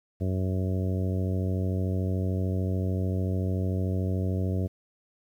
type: harmonic tone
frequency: 93.5 Hz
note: F#2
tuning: 19 cents sharp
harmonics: 1 / 2 / 3 / 4 / 5 / 6 / 7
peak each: -26 / -32 / -36 / -38 / -40 / -42 / -43 dBFS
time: 0.2-4.68 s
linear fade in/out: 20 ms
effects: 10-bit